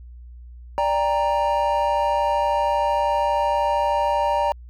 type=chord; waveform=triangle; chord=G minor; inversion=second; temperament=equal with one note detuned; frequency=587.3 / 799.5 / 932.3 Hz; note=D5 / G5 / Bb5; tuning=0 / +34 / 0 cents; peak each=-21 / -23 / -19 dBFS; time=0.78-4.52 s; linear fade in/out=0 ms; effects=added 60 Hz sine -38 dBFS peak until 4.69 s